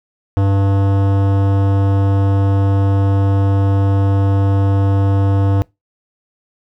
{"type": "tone with hard clipping", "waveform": "sine", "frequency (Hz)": 98.3, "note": "G2", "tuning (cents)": 5, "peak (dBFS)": -13, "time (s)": [0.37, 5.62], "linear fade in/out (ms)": 0, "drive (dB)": 17, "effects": ["noise-tail reverb RT60 0.2 s tail -23 dB re dry"]}